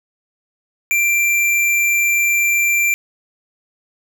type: tone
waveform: square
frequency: 2359 Hz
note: D7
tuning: 7 cents sharp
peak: -14 dBFS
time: 0.91-2.94 s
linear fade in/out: 0 ms
effects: none